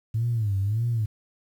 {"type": "tone with vibrato", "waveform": "sine", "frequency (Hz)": 107.5, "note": "A2", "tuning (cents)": -40, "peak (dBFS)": -21, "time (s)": [0.14, 1.06], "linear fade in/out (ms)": 10, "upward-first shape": "sine", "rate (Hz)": 1.7, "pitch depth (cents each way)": 180, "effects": ["tanh soft clip ceiling -17 dBFS", "9-bit"]}